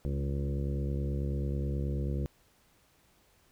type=harmonic tone with a mistuned harmonic; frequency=69.3 Hz; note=C#2; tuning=in tune; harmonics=1 / 2 / 3 / 4 / 5 / 6 / 7 / 8; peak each=-32 / -34 / -40 / -46 / -42 / -49 / -45 / -51 dBFS; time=0.05-2.26 s; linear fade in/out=0 ms; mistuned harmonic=3; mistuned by=+28 cents; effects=pink hiss -66 dBFS RMS until 3.51 s